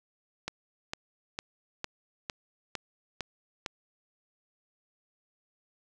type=click train; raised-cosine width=0.2 ms; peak=-16 dBFS; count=8; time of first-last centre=0.48-3.662 s; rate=2.2 Hz; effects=none